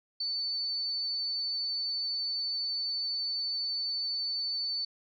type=tone; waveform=sine; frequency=4506 Hz; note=C#8; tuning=28 cents sharp; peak=-30 dBFS; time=0.2-4.85 s; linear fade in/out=5 ms; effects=none